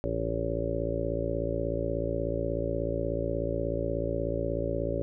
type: harmonic tone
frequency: 56.5 Hz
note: A1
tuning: 47 cents sharp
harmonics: 1 / 2 / 3 / 5 / 6 / 7 / 8 / 9 / 10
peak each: -35 / -36 / -39 / -37 / -39 / -36 / -38 / -39 / -33 dBFS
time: 0.04-5.02 s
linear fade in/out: 0 ms
effects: none